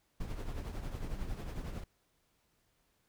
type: noise with tremolo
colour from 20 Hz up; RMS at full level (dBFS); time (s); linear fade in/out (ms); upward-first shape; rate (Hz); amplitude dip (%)
brown; -37; 0.2-1.84; 5; triangle; 11; 60
effects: pink hiss -75 dBFS RMS until 3.08 s